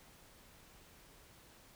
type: silence
effects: pink hiss -61 dBFS RMS until 1.75 s